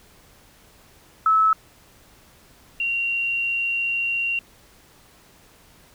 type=tone pair in turn; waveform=sine; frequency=1301 / 2757 Hz; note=E6 / F7; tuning=-23 / -23 cents; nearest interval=octave + minor second; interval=1300 cents; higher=second; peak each=-14 / -21 dBFS; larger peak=first; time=1.26-1.53 / 2.8-4.39 s; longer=second; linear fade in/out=2 ms; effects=pink hiss -53 dBFS RMS until 5.94 s